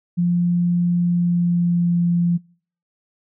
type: tone with pitch glide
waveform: sine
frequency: 174.61 to 172.8 Hz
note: F3 to F3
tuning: 0 to -18 cents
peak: -15 dBFS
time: 0.17-2.38 s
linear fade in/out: 20 ms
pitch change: -18 cents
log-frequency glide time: 0.98-2.01 s
effects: noise-tail reverb RT60 0.5 s tail -26 dB re dry